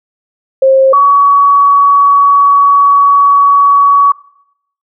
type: tone pair in turn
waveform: sine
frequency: 533 / 1129.4 Hz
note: C5 / C#6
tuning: +32 / +32 cents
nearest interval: octave + minor second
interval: 1300 cents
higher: second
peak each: -3 dBFS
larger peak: neither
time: 0.62-0.93 / 0.93-4.12 s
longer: second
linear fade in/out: 5 ms
effects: noise-tail reverb RT60 0.7 s tail -18 dB re dry